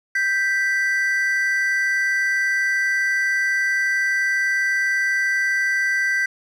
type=tone pair together; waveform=triangle; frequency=1568 / 1972.4 Hz; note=G6 / B6; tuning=0 / -3 cents; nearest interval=major third; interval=397 cents; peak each=-19 dBFS; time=0.15-6.26 s; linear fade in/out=5 ms; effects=none